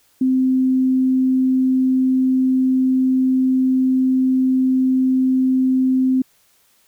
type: tone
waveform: sine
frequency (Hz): 259.5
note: C4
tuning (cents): -14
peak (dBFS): -13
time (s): 0.21-6.22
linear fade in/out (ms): 5
effects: white hiss -58 dBFS RMS until 6.87 s